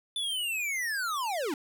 square linear sweep, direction down, 3520 to 261.2 Hz, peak -30 dBFS, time 0.16-1.54 s, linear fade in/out 2 ms, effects none

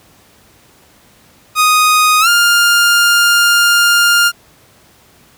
sawtooth tone with pitch glide, 1244.5 to 1405 Hz, D#6 to F6, 0 to +10 cents, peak -4 dBFS, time 1.55-4.32 s, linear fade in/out 50 ms, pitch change +210 cents, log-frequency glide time 2.2-2.28 s, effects pink hiss -47 dBFS RMS until 5.37 s + high-pass 60 Hz 12 dB/octave

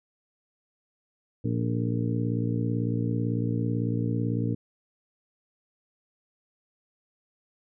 harmonic tone with a mistuned harmonic, 58 Hz, A#1, 8 cents flat, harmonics 2 / 3 / 4 / 5 / 6 / 7 / 8, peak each -27 / -33 / -32 / -32 / -43 / -42 / -38 dBFS, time 1.44-4.55 s, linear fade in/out 10 ms, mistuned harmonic 7, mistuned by +53 cents, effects none

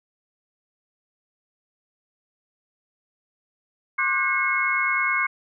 sine tone cluster, 1073 / 1182 / 1475 / 1595 / 2175 Hz, C6 / D6 / F#6 / G6 / C#7, +43 / +11 / -6 / +30 / -33 cents, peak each -28 / -29 / -30 / -29 / -22 dBFS, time 3.98-5.27 s, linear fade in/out 10 ms, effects none

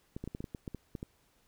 clicks, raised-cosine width 3 ms, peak -26 dBFS, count 11, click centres 0.165 / 0.24 / 0.276 / 0.349 / 0.405 / 0.442 / 0.548 / 0.678 / 0.747 / 0.952 / 1.029 s, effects pink hiss -70 dBFS RMS until 1.47 s

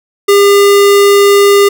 square tone, 402.7 Hz, G4, 47 cents sharp, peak -4 dBFS, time 0.28-1.69 s, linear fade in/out 10 ms, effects none

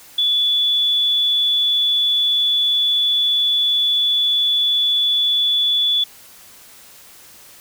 sine tone, 3443 Hz, A7, 38 cents flat, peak -14 dBFS, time 0.18-6.04 s, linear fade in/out 5 ms, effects white hiss -44 dBFS RMS until 7.6 s

